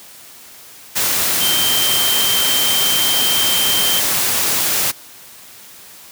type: tone in noise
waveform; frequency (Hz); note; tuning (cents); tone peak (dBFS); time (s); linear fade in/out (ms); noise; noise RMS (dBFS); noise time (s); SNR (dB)
sine; 3136; G7; 0; -17; 1.4-4.01; 20; white; -17; 0.95-4.92; -3
effects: white hiss -40 dBFS RMS until 6.11 s + high-pass 80 Hz 12 dB/octave